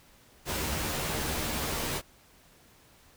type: noise with comb filter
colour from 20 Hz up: pink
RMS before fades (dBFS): -32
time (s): 0.45-2.02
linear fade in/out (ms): 50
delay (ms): 13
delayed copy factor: +0.75
effects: pink hiss -59 dBFS RMS until 3.16 s